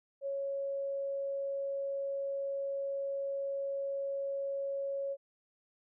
sine tone, 553 Hz, C#5, 4 cents flat, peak -33 dBFS, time 0.21-5.17 s, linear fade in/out 50 ms, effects none

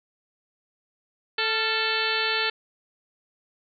harmonic tone with a mistuned harmonic, 440 Hz, A4, in tune, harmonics 1 / 2 / 3 / 4 / 5 / 6 / 7 / 8 / 9 / 10, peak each -32 / -34 / -31 / -29 / -34 / -30 / -32 / -33 / -34 / -32 dBFS, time 1.38-2.5 s, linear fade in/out 5 ms, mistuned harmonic 3, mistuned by +73 cents, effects none

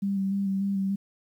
sine tone with vibrato, 195.9 Hz, G3, 1 cent flat, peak -24 dBFS, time 0.02-0.96 s, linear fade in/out 10 ms, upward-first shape square, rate 3.4 Hz, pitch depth 19 cents each way, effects 10-bit

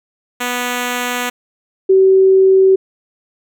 5% pulse / sine tone pair in turn, 245.9 / 381.9 Hz, B3 / G4, -7 / -45 cents, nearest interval minor sixth, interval 762 cents, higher second, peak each -6 dBFS, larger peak neither, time 0.4-1.3 / 1.89-2.76 s, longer first, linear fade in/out 10 ms, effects none

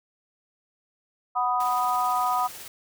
sine chord, B major, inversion second, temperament equal, 740 / 987.8 / 1244.5 Hz, F#5 / B5 / D#6, 0 / 0 / 0 cents, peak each -26 dBFS, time 1.35-2.48 s, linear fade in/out 20 ms
white noise with tremolo, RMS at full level -40 dBFS, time 1.6-2.68 s, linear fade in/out 2 ms, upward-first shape sine, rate 18 Hz, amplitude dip 25%
effects none

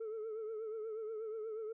sine tone with vibrato, 438.7 Hz, A4, 5 cents flat, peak -37 dBFS, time 0-1.73 s, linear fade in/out 10 ms, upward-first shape triangle, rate 8.3 Hz, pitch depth 74 cents each way, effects tanh soft clip ceiling -38 dBFS

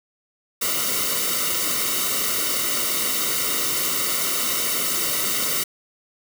white noise with comb filter, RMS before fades -23 dBFS, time 0.61-5.64 s, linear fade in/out 10 ms, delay 1.2 ms, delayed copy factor -0.85, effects none

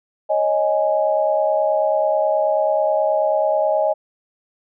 sine chord, C# suspended second, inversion none, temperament just, 554.4 / 623.7 / 831.5 Hz, C#5 / D#5 / G#5, 0 / +4 / +2 cents, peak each -22 / -17 / -22 dBFS, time 0.29-3.94 s, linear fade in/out 20 ms, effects none

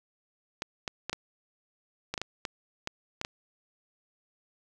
clicks, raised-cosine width 0.2 ms, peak -15 dBFS, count 11, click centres 0.621 / 0.878 / 1.096 / 1.13 / 2.14 / 2.178 / 2.216 / 2.452 / 2.874 / 3.214 / 3.249 s, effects none

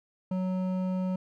sine tone with hard clipping, 185.4 Hz, F#3, 4 cents sharp, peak -29 dBFS, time 0.31-1.16 s, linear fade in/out 5 ms, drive 10 dB, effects none

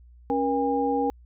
sine tone cluster, 275.4 / 476.2 / 809 Hz, C#4 / A#4 / G#5, -11 / +37 / -46 cents, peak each -26 dBFS, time 0.3-1.1 s, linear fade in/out 0 ms, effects added 60 Hz sine -48 dBFS peak until 1.25 s

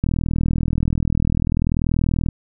click train, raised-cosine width 5 ms, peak -7 dBFS, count 92, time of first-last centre 0.04-2.287 s, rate 40.5 Hz, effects none

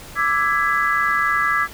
sine chord, E dominant seventh, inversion third, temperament equal with one note detuned, 1174.7 / 1318.5 / 1661.2 / 1999.6 Hz, D6 / E6 / G#6 / B6, 0 / 0 / 0 / +21 cents, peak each -21 / -23 / -20 / -24 dBFS, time 0.15-1.68 s, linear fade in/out 50 ms, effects pink hiss -39 dBFS RMS until 1.73 s

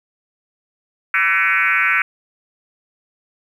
sine tone with frequency modulation, 1885 Hz, A#6, 19 cents sharp, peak -13 dBFS, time 1.14-2.02 s, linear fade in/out 2 ms, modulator 181 Hz, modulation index 3.2, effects 8-bit

